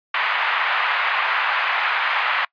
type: band-pass noise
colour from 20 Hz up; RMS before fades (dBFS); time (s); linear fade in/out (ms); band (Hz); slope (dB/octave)
pink; -21; 0.14-2.45; 5; 940 to 2700; 24
effects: noise-tail reverb RT60 0.1 s tail -25 dB re dry + resampled to 11025 Hz